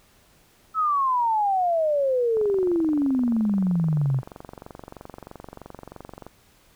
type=exponential sweep; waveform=sine; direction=down; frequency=1315 to 126.9 Hz; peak=-19 dBFS; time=0.74-4.22 s; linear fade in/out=50 ms
type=click train; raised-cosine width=1 ms; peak=-24 dBFS; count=91; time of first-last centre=2.37-6.266 s; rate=23.1 Hz
effects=pink hiss -58 dBFS RMS until 6.75 s